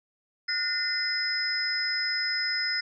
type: tone cluster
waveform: sine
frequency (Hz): 1445 / 1822 / 2044 / 5100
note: F#6 / A#6 / C7 / D#8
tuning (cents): -41 / -40 / -41 / +42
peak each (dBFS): -33 / -34 / -33 / -28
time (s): 0.48-2.81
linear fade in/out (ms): 10
effects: none